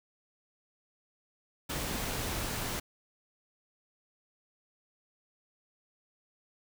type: noise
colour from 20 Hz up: pink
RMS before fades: -35 dBFS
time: 1.69-2.8 s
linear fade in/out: 10 ms
effects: none